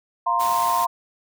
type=chord; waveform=sine; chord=F suspended fourth; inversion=none; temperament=just; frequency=698.5 / 931.3 / 1047.7 Hz; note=F5 / Bb5 / C6; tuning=0 / -2 / +2 cents; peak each=-26 / -22 / -21 dBFS; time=0.26-0.87 s; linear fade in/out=10 ms
type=noise; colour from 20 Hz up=white; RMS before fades=-32 dBFS; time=0.39-0.86 s; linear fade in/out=20 ms
effects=none